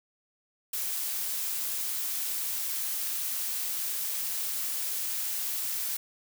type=noise; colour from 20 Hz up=blue; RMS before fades=-32 dBFS; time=0.73-5.97 s; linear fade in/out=5 ms; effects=none